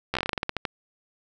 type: slowing click train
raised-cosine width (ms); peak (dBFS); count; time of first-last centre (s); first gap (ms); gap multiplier
0.3; -10; 14; 0.14-0.652; 13; 1.17
effects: none